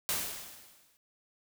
white noise with exponential decay, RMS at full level -30 dBFS, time 0.09-0.97 s, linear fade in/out 0 ms, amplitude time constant 190 ms, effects none

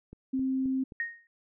click train, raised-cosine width 3 ms, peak -32 dBFS, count 4, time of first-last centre 0.13-0.922 s, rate 3.79 Hz
sine tone, 263.3 Hz, C4, 11 cents sharp, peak -26 dBFS, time 0.33-0.84 s, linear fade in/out 10 ms
sine tone with exponential decay, 1860 Hz, A#6, 4 cents flat, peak -26 dBFS, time 1-1.27 s, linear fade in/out 1 ms, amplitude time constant 58 ms
effects none

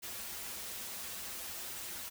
white noise with comb filter, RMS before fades -43 dBFS, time 0.02-2.1 s, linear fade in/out 20 ms, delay 6.8 ms, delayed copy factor -0.7, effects none

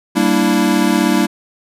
square chord, E half-diminished seventh, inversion first, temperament equal, 196 / 233.1 / 293.7 / 329.6 Hz, G3 / Bb3 / D4 / E4, 0 / 0 / 0 / 0 cents, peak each -18 dBFS, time 0.15-1.27 s, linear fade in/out 20 ms, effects resampled to 32000 Hz

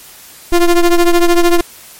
square ring-modulated tone, 174.61 Hz, F3, in tune, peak -4 dBFS, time 0.52-1.61 s, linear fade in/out 5 ms, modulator 168 Hz, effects white hiss -37 dBFS RMS until 1.99 s + MP3 64 kbps

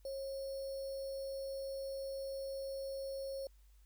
sine tone with sample-and-hold, 543 Hz, C#5, 36 cents flat, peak -39 dBFS, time 0.05-3.47 s, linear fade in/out 2 ms, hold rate 4900 Hz, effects added 50 Hz sine -60 dBFS peak until 3.85 s + white hiss -75 dBFS RMS until 3.85 s

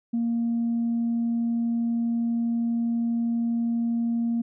sine tone, 233.1 Hz, A#3, in tune, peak -21 dBFS, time 0.13-4.42 s, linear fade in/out 10 ms, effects tanh soft clip ceiling -19 dBFS

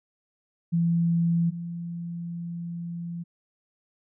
sine tone pair in turn, 168.9 / 170.67 Hz, E3 / F3, +42 / -40 cents, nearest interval unison, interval 18 cents, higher second, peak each -20 / -31 dBFS, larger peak first, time 0.72-1.51 / 1.51-3.24 s, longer second, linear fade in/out 20 ms, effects none

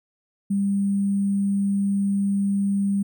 sine tone with sample-and-hold, 198.7 Hz, G3, 24 cents sharp, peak -19 dBFS, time 0.5-3.03 s, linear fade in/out 10 ms, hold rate 8820 Hz, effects none

